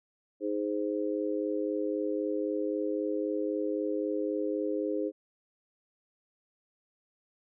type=harmonic tone; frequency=103.83 Hz; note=G#2; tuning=in tune; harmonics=3 / 4 / 5; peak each=-32 / -33 / -34 dBFS; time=0.4-5.12 s; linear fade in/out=50 ms; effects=none